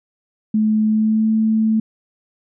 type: tone with pitch glide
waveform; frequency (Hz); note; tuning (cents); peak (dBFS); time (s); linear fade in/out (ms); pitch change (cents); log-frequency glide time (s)
sine; 215.9 to 219.8; A3 to A3; -33 to -2; -13; 0.54-1.8; 5; +31; 0.86-1.3
effects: none